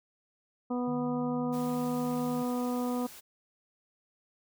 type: harmonic tone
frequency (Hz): 246.4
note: B3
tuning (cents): -4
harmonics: 1 / 2 / 3 / 4 / 5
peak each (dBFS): -30 / -36 / -40 / -42 / -44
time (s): 0.7-3.07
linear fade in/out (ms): 10
type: tone with pitch glide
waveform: sine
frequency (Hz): 152.5 to 156.61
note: D#3 to D#3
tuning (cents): -34 to +12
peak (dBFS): -39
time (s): 0.87-2.43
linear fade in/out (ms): 10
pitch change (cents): +46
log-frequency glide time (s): 1.03-1.71
type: noise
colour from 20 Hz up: white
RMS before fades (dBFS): -49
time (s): 1.52-3.21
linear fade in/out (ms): 20
effects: none